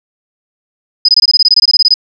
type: tone bursts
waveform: sine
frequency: 4999 Hz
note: D#8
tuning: 7 cents sharp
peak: -3 dBFS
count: 16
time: 1.05-1.941 s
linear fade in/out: 5 ms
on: 36 ms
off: 21 ms
effects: none